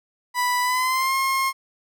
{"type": "tone with pitch glide", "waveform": "30% pulse", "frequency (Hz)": [987.8, 1071], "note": ["B5", "C6"], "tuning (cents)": [0, 40], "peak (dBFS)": -17, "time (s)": [0.34, 1.53], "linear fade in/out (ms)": 50, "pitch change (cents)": 140, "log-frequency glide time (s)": [0.62, 1.15], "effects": []}